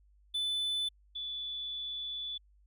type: tone pair in turn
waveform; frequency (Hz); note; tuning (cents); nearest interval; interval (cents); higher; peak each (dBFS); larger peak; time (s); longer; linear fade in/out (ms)
triangle / sine; 3500 / 3464; A7 / A7; -10 / -28; unison; 18; first; -29 / -36; first; 0.34-0.89 / 1.15-2.38; second; 10
effects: added 50 Hz sine -61 dBFS peak until 2.66 s